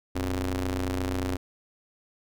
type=ring-modulated tone; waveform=sawtooth; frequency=94.1 Hz; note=F#2; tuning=30 cents sharp; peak=-20 dBFS; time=0.15-1.37 s; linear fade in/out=10 ms; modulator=174 Hz; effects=none